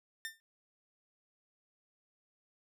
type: tone with exponential decay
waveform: sawtooth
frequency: 1801 Hz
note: A6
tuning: 40 cents sharp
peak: -32 dBFS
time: 0.25-0.4 s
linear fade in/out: 0 ms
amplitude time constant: 32 ms
effects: none